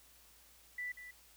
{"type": "tone with echo", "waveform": "sine", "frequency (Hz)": 1977, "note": "B6", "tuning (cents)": 1, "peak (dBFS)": -38, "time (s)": [0.78, 0.92], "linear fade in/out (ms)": 5, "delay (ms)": 190, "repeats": 1, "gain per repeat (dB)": -10, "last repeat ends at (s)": 1.11, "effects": ["added 57 Hz sine -70 dBFS peak until 1.36 s", "white hiss -63 dBFS RMS until 1.36 s"]}